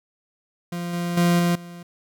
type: tone with level steps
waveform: 40% pulse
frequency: 173.5 Hz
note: F3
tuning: 11 cents flat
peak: -26 / -23 / -15 / -17 / -36 dBFS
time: 0.72-1.83 s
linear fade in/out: 5 ms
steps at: 0.93 / 1.17 / 1.39 / 1.55 s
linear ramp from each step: 5 ms
effects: none